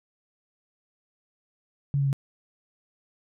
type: tone with pitch steps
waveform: sine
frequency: 140.9 / 138.96 / 137.05 Hz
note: C#3 / C#3 / C#3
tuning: +29 / +5 / -19 cents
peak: -21 dBFS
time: 1.94-2.129 s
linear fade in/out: 0 ms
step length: 63 ms
effects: none